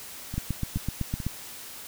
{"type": "two click trains", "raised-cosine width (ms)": 5, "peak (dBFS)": [-15, -21], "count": [8, 3], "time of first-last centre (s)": [[0.38, 1.266], [0.34, 1.202]], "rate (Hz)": [7.9, 2.32], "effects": ["white hiss -42 dBFS RMS until 1.87 s"]}